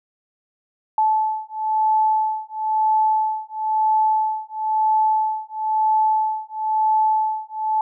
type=beating tone pair; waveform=sine; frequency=868 / 869 Hz; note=A5 / A5; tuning=-24 / -22 cents; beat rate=1 Hz; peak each=-20 / -20 dBFS; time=0.98-7.81 s; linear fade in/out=2 ms; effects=none